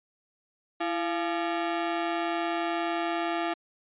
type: ring-modulated tone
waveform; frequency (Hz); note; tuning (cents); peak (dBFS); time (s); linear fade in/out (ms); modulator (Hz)
sawtooth; 513; C5; -34; -20; 0.8-3.54; 10; 178
effects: resampled to 8000 Hz